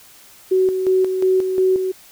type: tone with tremolo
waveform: sine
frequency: 374.8 Hz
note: F#4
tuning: 22 cents sharp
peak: -12 dBFS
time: 0.51-1.92 s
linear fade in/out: 10 ms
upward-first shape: square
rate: 2.8 Hz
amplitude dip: 50%
effects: white hiss -46 dBFS RMS until 2.11 s